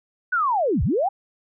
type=linear two-way sweep; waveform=sine; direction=down then up; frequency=1522 to 52.5 to 828 Hz; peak=-18 dBFS; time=0.32-1.09 s; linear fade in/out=10 ms; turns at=0.83 s; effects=none